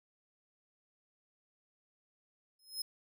sawtooth tone with exponential growth, 5140 Hz, E8, 45 cents flat, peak -30 dBFS, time 2.59-2.82 s, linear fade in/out 5 ms, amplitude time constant 49 ms, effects none

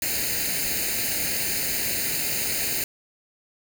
white noise with comb filter, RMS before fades -26 dBFS, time 0.02-2.84 s, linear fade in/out 2 ms, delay 0.44 ms, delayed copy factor +0.8, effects none

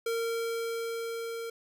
square tone with level ramp, 459.9 Hz, A#4, 23 cents flat, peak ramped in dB -29 to -36 dBFS, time 0.06-1.5 s, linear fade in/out 5 ms, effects none

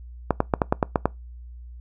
clicks, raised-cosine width 1 ms, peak -4 dBFS, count 8, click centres 0.307 / 0.404 / 0.538 / 0.618 / 0.725 / 0.828 / 0.958 / 1.056 s, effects noise-tail reverb RT60 0.2 s tail -23 dB re dry + added 60 Hz sine -38 dBFS peak until 1.8 s

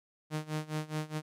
sawtooth tone with tremolo, 154.2 Hz, D#3, 15 cents flat, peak -27 dBFS, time 0.3-1.22 s, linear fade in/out 50 ms, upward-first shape sine, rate 4.8 Hz, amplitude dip 90%, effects low-pass 12000 Hz 12 dB/octave

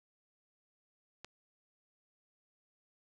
click, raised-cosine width 0.2 ms, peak -28 dBFS, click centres 1.246 s, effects none

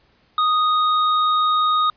square tone, 1243 Hz, D#6, 2 cents flat, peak -16 dBFS, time 0.38-1.9 s, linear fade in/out 2 ms, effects pink hiss -59 dBFS RMS until 1.96 s + resampled to 11025 Hz

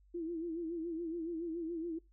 sine tone with vibrato, 332.9 Hz, E4, 17 cents sharp, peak -36 dBFS, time 0.14-1.99 s, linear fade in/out 10 ms, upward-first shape sine, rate 7.1 Hz, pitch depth 83 cents each way, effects noise-tail reverb RT60 0.2 s tail -20 dB re dry + added 49 Hz sine -62 dBFS peak until 2.12 s

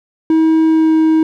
triangle tone with pitch glide, 320 to 317.6 Hz, D#4 to D#4, +49 to +36 cents, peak -6 dBFS, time 0.3-1.23 s, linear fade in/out 2 ms, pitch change -13 cents, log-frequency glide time 0.66-0.94 s, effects none

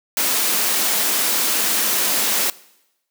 white high-pass noise, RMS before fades -19 dBFS, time 0.17-2.5 s, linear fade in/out 2 ms, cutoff 180 Hz, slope 96 dB/octave, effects noise-tail reverb RT60 0.9 s tail -21 dB re dry

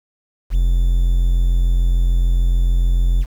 triangle tone, 43.42 Hz, F1, 9 cents flat, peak -10 dBFS, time 0.5-3.26 s, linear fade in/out 50 ms, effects 7-bit

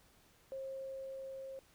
sine tone with level ramp, 535 Hz, C5, 38 cents sharp, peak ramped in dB -40 to -44 dBFS, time 0.52-1.59 s, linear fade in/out 0 ms, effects pink hiss -67 dBFS RMS until 1.74 s

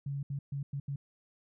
sine tone bursts at uneven times, 140 Hz, C#3, 18 cents sharp, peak -33 dBFS, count 5, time 0.06-0.23 / 0.3-0.39 / 0.52-0.63 / 0.73-0.8 / 0.88-0.96 s, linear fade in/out 5 ms, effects none

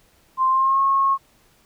sine tone with pitch glide, 1046.5 to 1089.1 Hz, C6 to C#6, 0 to -31 cents, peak -15 dBFS, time 0.37-1.18 s, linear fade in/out 50 ms, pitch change +69 cents, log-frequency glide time 0.49-0.81 s, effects pink hiss -58 dBFS RMS until 1.65 s

